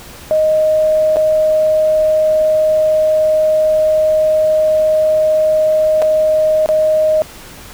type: tone with dropouts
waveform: sine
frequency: 622.3 Hz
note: D#5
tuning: in tune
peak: -9 dBFS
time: 0.31-7.22 s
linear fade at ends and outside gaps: 0 ms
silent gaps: 1.16-1.168 / 6.019-6.023 / 6.66-6.689 s
effects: pink hiss -35 dBFS RMS until 7.73 s